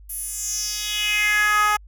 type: tone with high-pass filter sweep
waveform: 10% pulse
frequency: 420 Hz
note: G#4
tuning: 19 cents sharp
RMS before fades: -22 dBFS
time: 0.09-1.77 s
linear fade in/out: 10 ms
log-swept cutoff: 12000 to 970 Hz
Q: 3.8
effects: added 50 Hz sine -42 dBFS peak until 1.87 s